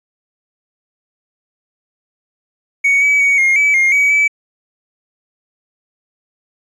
triangle tone with pitch steps, 2234 / 2283 / 2244 / 2135 / 2294 / 2128 / 2268 / 2300 Hz, C#7 / D7 / C#7 / C7 / D7 / C7 / C#7 / D7, +13 / -50 / +21 / +34 / -41 / +29 / +39 / -37 cents, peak -7 dBFS, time 2.84-4.28 s, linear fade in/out 10 ms, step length 180 ms, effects tanh soft clip ceiling -3 dBFS + resampled to 24000 Hz

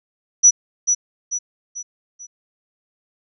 sine tone with echo, 5900 Hz, F#8, 6 cents flat, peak -6 dBFS, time 0.43-0.51 s, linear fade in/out 20 ms, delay 440 ms, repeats 4, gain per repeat -7 dB, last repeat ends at 2.27 s, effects none

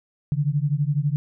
sine beating tone pair, 140.6 / 152.6 Hz, C#3 / D#3, +25 / -33 cents, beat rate 12 Hz, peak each -22 / -23 dBFS, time 0.32-1.16 s, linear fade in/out 0 ms, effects none

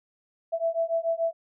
sine beating tone pair, 659.3 / 666.2 Hz, E5 / E5, 0 / +18 cents, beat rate 6.9 Hz, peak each -27 dBFS, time 0.52-1.33 s, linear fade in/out 20 ms, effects none

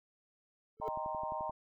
triangle tone with exponential growth, 440 Hz, A4, in tune, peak -31 dBFS, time 0.77-0.88 s, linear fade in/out 0 ms, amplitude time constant 22 ms
click train, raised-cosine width 3 ms, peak -37 dBFS, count 9, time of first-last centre 0.8-1.496 s, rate 11.5 Hz
sine chord, C minor seventh, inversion first, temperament equal, 622.3 / 784 / 932.3 / 1046.5 Hz, Eb5 / G5 / Bb5 / C6, 0 / 0 / 0 / 0 cents, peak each -41 / -43 / -39 / -44 dBFS, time 0.81-1.51 s, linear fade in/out 10 ms
effects none

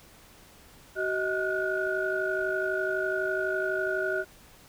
sine tone cluster, 378.5 / 630 / 1440 / 1492 Hz, F#4 / D#5 / F#6 / F#6, +39 / +21 / -47 / +14 cents, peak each -30 / -31 / -31 / -34 dBFS, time 0.95-4.25 s, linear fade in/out 50 ms, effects tanh soft clip ceiling -16 dBFS + pink hiss -54 dBFS RMS until 4.68 s

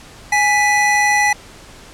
square tone pair together, 830.8 / 1976 Hz, G#5 / B6, 0 / 0 cents, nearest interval octave + minor third, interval 1500 cents, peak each -16 / -15 dBFS, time 0.32-1.33 s, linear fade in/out 5 ms, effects pink hiss -40 dBFS RMS until 1.93 s + low-pass 9000 Hz 12 dB/octave

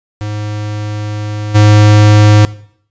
square tone with level steps, 105.2 Hz, G#2, 23 cents sharp, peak -18 / -4 dBFS, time 0.21-2.45 s, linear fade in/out 0 ms, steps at 1.54 s, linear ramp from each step 20 ms, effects noise-tail reverb RT60 0.6 s tail -19 dB re dry + resampled to 16000 Hz

